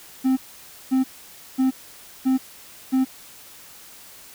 triangle tone bursts, 261.6 Hz, C4, in tune, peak -14 dBFS, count 5, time 0.24-3.05 s, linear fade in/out 20 ms, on 130 ms, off 540 ms, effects white hiss -45 dBFS RMS until 4.34 s

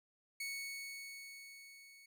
sawtooth tone with level ramp, 2217 Hz, C#7, in tune, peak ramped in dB -36 to -55 dBFS, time 0.4-2.06 s, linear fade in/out 5 ms, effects none

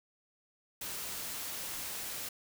white noise, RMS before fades -40 dBFS, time 0.81-2.29 s, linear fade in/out 5 ms, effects none

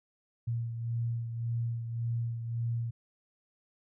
sine beating tone pair, 116.54 / 118.34 Hz, A#2 / A#2, 0 / +27 cents, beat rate 1.8 Hz, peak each -31 / -40 dBFS, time 0.47-2.91 s, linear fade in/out 10 ms, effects none

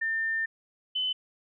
sine tone pair in turn, 1800 / 3027 Hz, A6 / F#7, +39 / +39 cents, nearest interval major sixth, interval 900 cents, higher second, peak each -26 dBFS, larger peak neither, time 0.01-0.46 / 0.95-1.13 s, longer first, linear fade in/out 10 ms, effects none

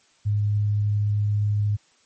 sine tone, 103.83 Hz, G#2, in tune, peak -19 dBFS, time 0.25-1.77 s, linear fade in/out 20 ms, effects white hiss -60 dBFS RMS until 2.05 s + MP3 32 kbps

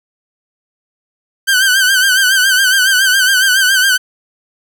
sawtooth tone with vibrato, 1539 Hz, G6, 32 cents flat, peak -5 dBFS, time 1.47-3.98 s, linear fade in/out 20 ms, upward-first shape sine, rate 7.2 Hz, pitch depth 73 cents each way, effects none

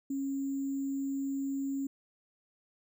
sine tone with sample-and-hold, 274.1 Hz, C#4, 19 cents flat, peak -31 dBFS, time 0.1-1.87 s, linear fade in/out 5 ms, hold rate 7350 Hz, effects none

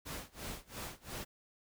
pink noise with tremolo, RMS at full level -42 dBFS, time 0.05-1.25 s, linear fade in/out 20 ms, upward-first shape sine, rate 2.9 Hz, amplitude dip 95%, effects none

